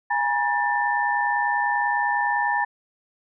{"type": "tone cluster", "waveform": "sine", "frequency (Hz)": [826, 956, 1777], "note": ["G#5", "A#5", "A6"], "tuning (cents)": [-10, 43, 17], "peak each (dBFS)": [-24, -25, -24], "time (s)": [0.1, 2.65], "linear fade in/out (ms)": 10, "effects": []}